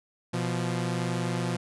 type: tone pair together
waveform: sawtooth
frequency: 122.82 / 173.7 Hz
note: B2 / F3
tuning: -9 / -9 cents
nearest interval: tritone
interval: 600 cents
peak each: -26 / -26 dBFS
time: 0.33-1.57 s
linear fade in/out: 10 ms
effects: resampled to 24000 Hz